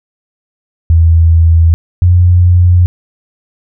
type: tone pair in turn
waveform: sine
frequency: 82.41 / 88.86 Hz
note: E2 / F2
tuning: 0 / +31 cents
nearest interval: minor second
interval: 131 cents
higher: second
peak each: -3 dBFS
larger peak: neither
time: 0.9-1.74 / 2.02-2.86 s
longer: neither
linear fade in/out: 0 ms
effects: none